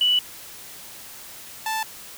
sine / sawtooth tone pair in turn, 2960 / 880.5 Hz, F#7 / A5, 0 / +1 cents, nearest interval octave + major sixth, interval 2099 cents, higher first, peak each -16 / -20 dBFS, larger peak first, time 0.01-0.19 / 1.66-1.83 s, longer first, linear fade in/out 2 ms, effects white hiss -41 dBFS RMS until 2.17 s

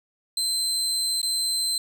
30% pulse tone with dropouts, 4093 Hz, C8, 39 cents flat, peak -20 dBFS, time 0.37-1.78 s, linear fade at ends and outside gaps 2 ms, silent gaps 1.216-1.229 s, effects none

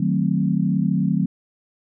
sine chord, D# diminished seventh, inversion none, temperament equal with one note detuned, 153.51 / 185 / 220 / 261.6 Hz, D#3 / F#3 / A3 / C4, -23 / 0 / 0 / 0 cents, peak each -23 / -20 / -24 / -26 dBFS, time 0-1.26 s, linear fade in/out 5 ms, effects none

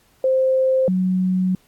sine tone pair in turn, 523.3 / 185.01 Hz, C5 / F#3, 0 / 0 cents, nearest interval octave + tritone, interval 1800 cents, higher first, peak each -14 / -16 dBFS, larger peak first, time 0.24-0.88 / 0.88-1.55 s, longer second, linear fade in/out 2 ms, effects pink hiss -58 dBFS RMS until 1.67 s + AAC 64 kbps

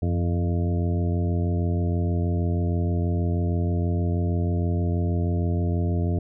harmonic tone with a mistuned harmonic, 86.3 Hz, F2, 20 cents flat, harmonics 1 / 2 / 3 / 4 / 5 / 7 / 8, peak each -22 / -28 / -32 / -34 / -36 / -39 / -40 dBFS, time 0.02-6.19 s, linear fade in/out 5 ms, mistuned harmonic 1, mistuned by +72 cents, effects none

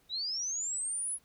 sine linear sweep, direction up, 3734 to 10548 Hz, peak -32 dBFS, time 0.09-1.19 s, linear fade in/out 50 ms, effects pink hiss -68 dBFS RMS until 1.24 s

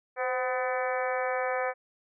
harmonic tone with a mistuned harmonic, 252 Hz, B3, 35 cents sharp, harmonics 2 / 3 / 4 / 5 / 6 / 7 / 8 / 9, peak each -30 / -33 / -38 / -37 / -39 / -37 / -43 / -40 dBFS, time 0.16-1.74 s, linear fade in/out 50 ms, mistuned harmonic 2, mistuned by +40 cents, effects none

